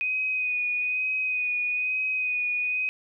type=tone with vibrato; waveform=sine; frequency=2494 Hz; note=D#7; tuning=3 cents sharp; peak=-24 dBFS; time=0.01-2.89 s; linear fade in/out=0 ms; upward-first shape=sine; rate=1.1 Hz; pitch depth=24 cents each way; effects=none